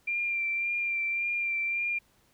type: tone with vibrato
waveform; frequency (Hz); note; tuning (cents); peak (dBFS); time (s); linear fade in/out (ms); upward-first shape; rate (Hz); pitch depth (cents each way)
sine; 2376; D7; +20; -27; 0.07-1.99; 10; sine; 1.8; 23
effects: pink hiss -66 dBFS RMS until 2.33 s